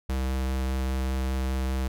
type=tone with vibrato; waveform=square; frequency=65.41 Hz; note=C2; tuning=in tune; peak=-26 dBFS; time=0.09-1.88 s; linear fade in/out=5 ms; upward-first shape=triangle; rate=5 Hz; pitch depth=10 cents each way; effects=none